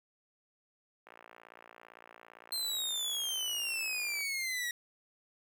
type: click train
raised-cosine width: 0.5 ms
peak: -36 dBFS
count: 182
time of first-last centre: 1.07-4.207 s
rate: 57.7 Hz
type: exponential sweep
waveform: sawtooth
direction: down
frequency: 4186 to 1899 Hz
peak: -30 dBFS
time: 2.52-4.71 s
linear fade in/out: 2 ms
effects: high-pass 400 Hz 12 dB/octave + 11-bit